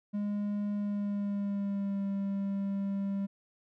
triangle tone with pitch glide, 205.5 to 197.58 Hz, G#3 to G3, -18 to +14 cents, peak -28 dBFS, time 0.13-3.27 s, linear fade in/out 20 ms, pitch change -68 cents, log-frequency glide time 0.74-2.05 s, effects none

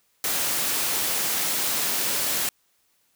white high-pass noise, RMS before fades -25 dBFS, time 0.24-2.49 s, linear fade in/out 2 ms, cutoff 130 Hz, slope 12 dB/octave, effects white hiss -67 dBFS RMS until 3.15 s

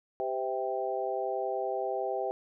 harmonic tone with a mistuned harmonic, 130.81 Hz, C3, in tune, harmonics 3 / 4 / 5 / 6, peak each -35 / -35 / -35 / -35 dBFS, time 0.2-2.31 s, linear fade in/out 0 ms, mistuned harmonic 4, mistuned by -35 cents, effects none

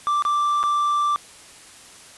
triangle tone with dropouts, 1174.7 Hz, D6, in tune, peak -16 dBFS, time 0.07-1.16 s, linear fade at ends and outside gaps 0 ms, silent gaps 0.223-0.251 / 0.63-0.637 s, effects white hiss -45 dBFS RMS until 2.17 s + resampled to 24000 Hz

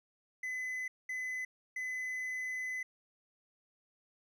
triangle tone bursts at uneven times, 2018 Hz, B6, 37 cents sharp, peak -34 dBFS, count 3, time 0.43-0.88 / 1.09-1.45 / 1.76-2.83 s, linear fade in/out 5 ms, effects none

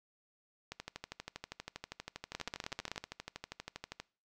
two click trains, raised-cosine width 0.2 ms, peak -24 / -20 dBFS, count 42 / 11, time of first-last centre 0.72-4 / 2.35-2.979 s, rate 12.5 / 15.9 Hz, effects noise-tail reverb RT60 0.4 s tail -23 dB re dry

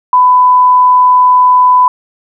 sine tone, 1000 Hz, B5, 21 cents sharp, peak -3 dBFS, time 0.13-1.88 s, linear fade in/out 2 ms, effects none

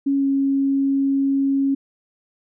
sine tone with pitch glide, 277.1 to 274.2 Hz, C#4 to C#4, -1 to -19 cents, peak -16 dBFS, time 0.06-1.75 s, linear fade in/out 10 ms, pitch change -18 cents, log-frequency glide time 0.16-0.26 s, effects none

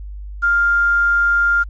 sine tone with quantisation, 1400 Hz, F6, 4 cents sharp, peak -12 dBFS, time 0.42-1.64 s, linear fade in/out 20 ms, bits 7, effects added 50 Hz sine -28 dBFS peak until 1.69 s + resampled to 16000 Hz

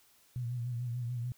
sine tone with vibrato, 121.1 Hz, B2, 34 cents flat, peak -33 dBFS, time 0.36-1.32 s, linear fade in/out 0 ms, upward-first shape sine, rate 6.8 Hz, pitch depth 58 cents each way, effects white hiss -65 dBFS RMS until 1.37 s

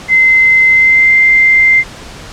sine tone with pitch glide, 2065 to 2088 Hz, C7 to C7, -23 to -4 cents, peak -4 dBFS, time 0.08-1.84 s, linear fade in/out 50 ms, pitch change +19 cents, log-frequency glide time 0.7-1.14 s, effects pink hiss -30 dBFS RMS until 2.32 s + low-pass 7000 Hz 12 dB/octave

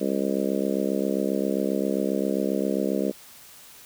harmonic tone, 67.5 Hz, C#2, 45 cents flat, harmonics 3 / 4 / 5 / 6 / 7 / 8 / 9, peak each -28 / -29 / -30 / -31 / -31 / -32 / -33 dBFS, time 0-3.12 s, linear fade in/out 20 ms, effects white hiss -48 dBFS RMS until 3.85 s

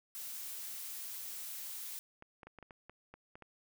blue noise, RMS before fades -44 dBFS, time 0.15-1.99 s, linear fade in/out 0 ms
clicks, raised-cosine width 0.5 ms, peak -36 dBFS, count 10, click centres 2.224 / 2.432 / 2.47 / 2.587 / 2.627 / 2.708 / 2.896 / 3.14 / 3.355 / 3.423 s
effects none

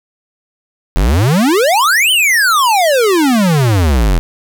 square exponential two-way sweep, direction up then down, 40.11 to 3136 to 40.11 Hz, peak -9 dBFS, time 0.96-4.19 s, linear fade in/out 0 ms, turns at 2.11 s, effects 7-bit

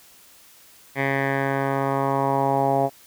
10% pulse tone with low-pass filter sweep, 137 Hz, C#3, 20 cents flat, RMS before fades -22 dBFS, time 0.95-2.9 s, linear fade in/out 50 ms, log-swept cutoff 2100 to 720 Hz, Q 3.7, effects white hiss -51 dBFS RMS until 3.06 s

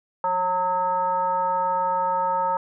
sine tone with frequency modulation, 913 Hz, A#5, 36 cents flat, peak -20 dBFS, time 0.24-2.57 s, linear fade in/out 2 ms, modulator 369 Hz, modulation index 0.77, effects none

